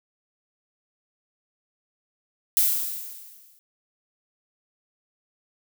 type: noise with exponential decay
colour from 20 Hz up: violet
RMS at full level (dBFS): -18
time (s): 2.57-3.59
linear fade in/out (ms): 0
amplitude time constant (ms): 220
effects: none